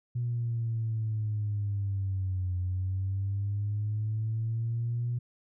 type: linear two-way sweep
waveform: sine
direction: down then up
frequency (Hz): 121.3 to 90.2 to 121.3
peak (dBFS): -27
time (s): 0.15-5.19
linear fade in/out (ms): 10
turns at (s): 2.57
effects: tanh soft clip ceiling -23 dBFS